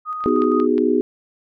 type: tone with tremolo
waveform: sine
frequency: 1244.5 Hz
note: D#6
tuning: in tune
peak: -22 dBFS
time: 0.05-0.67 s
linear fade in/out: 50 ms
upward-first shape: square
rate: 6.4 Hz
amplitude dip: 30%
type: click train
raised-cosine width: 0.3 ms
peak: -19 dBFS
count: 4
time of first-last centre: 0.24-0.781 s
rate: 5.55 Hz
type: chord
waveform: sine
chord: G# minor seventh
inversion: first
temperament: just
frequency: 249.2 / 311.5 / 373.8 / 415.3 Hz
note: B3 / D#4 / F#4 / G#4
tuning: +16 / +2 / +18 / 0 cents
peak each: -20 dBFS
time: 0.26-1.01 s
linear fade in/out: 0 ms
effects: none